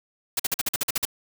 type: noise bursts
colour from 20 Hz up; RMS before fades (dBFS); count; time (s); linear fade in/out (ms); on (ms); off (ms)
white; -24; 10; 0.37-1.053; 5; 26; 47
effects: none